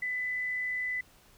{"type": "tone with frequency modulation", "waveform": "sine", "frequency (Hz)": 2000, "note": "B6", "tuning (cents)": 21, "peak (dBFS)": -30, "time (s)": [0.02, 1.01], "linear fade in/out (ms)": 5, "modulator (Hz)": 54.9, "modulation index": 0.23, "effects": ["pink hiss -60 dBFS RMS until 1.37 s"]}